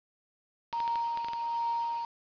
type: clicks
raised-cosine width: 0.2 ms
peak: -22 dBFS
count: 8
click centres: 0.728 / 0.803 / 0.878 / 0.957 / 1.174 / 1.246 / 1.285 / 1.334 s
type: tone with tremolo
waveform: sine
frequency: 932.3 Hz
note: A#5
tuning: in tune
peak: -27 dBFS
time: 0.73-2.05 s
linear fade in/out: 2 ms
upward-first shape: triangle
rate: 1.3 Hz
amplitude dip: 50%
effects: resampled to 11025 Hz + 8-bit